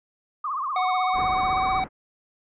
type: tone with vibrato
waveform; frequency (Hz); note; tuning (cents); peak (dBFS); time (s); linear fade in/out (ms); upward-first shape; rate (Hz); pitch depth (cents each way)
sine; 1138; C#6; +45; -25; 0.44-1.8; 5; triangle; 16; 190
type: tone with pitch glide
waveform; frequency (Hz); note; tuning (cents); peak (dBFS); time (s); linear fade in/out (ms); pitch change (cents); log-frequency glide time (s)
square; 740 to 756; F#5 to F#5; 0 to +37; -23; 0.76-1.84; 2; +37; 0.98-1.72
type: low-pass noise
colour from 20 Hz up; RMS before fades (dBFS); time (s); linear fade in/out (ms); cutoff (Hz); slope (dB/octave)
pink; -35; 1.13-1.89; 50; 1700; 24
effects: resampled to 8000 Hz